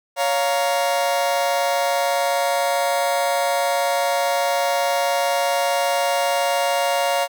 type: chord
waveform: 40% pulse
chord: Bb minor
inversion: first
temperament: just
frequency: 559.4 / 699.2 / 932.3 Hz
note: Db5 / F5 / Bb5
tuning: +16 / +2 / 0 cents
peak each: -21 / -21 / -24 dBFS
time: 0.16-7.28 s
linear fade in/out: 50 ms
effects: none